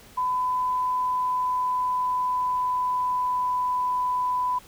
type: tone with pitch glide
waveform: sine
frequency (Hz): 1005 to 998.1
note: B5 to B5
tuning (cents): +30 to +18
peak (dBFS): -22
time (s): 0.17-4.59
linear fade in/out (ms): 10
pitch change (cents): -12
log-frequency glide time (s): 0.72-3.51
effects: pink hiss -50 dBFS RMS until 4.67 s